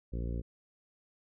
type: harmonic tone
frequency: 58.2 Hz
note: A#1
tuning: 2 cents flat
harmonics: 1 / 2 / 3 / 4 / 5 / 6 / 7 / 8 / 9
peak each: -34 / -40 / -44 / -46 / -48 / -50 / -51 / -52 / -53 dBFS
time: 0.12-0.42 s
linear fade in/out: 20 ms
effects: none